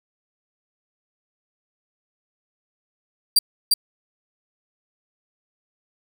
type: tone with echo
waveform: sawtooth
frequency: 4715 Hz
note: D8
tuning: 6 cents sharp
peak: -9 dBFS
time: 3.36-3.39 s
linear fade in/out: 5 ms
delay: 350 ms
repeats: 1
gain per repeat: -2 dB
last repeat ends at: 3.74 s
effects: none